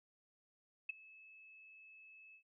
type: tone with ADSR envelope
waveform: sine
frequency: 2601 Hz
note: E7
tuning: 24 cents flat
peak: -34 dBFS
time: 0.89-2.43 s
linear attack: 7 ms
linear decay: 12 ms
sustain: -23 dB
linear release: 86 ms
effects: none